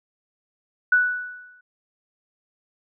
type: tone with exponential decay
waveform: sine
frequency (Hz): 1480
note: F#6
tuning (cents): 0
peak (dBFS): -12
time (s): 0.92-1.61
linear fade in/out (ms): 5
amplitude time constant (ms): 150
effects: none